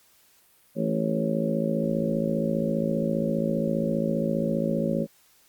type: harmonic tone with a mistuned harmonic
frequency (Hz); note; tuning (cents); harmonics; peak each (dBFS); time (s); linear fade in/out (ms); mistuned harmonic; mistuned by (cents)
55; A1; 0; 3 / 4 / 5 / 6 / 7 / 8 / 9 / 10; -29 / -27 / -34 / -35 / -36 / -37 / -37 / -29; 0.75-5.07; 50; 7; +15
effects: white hiss -60 dBFS RMS until 5.48 s + Opus 48 kbps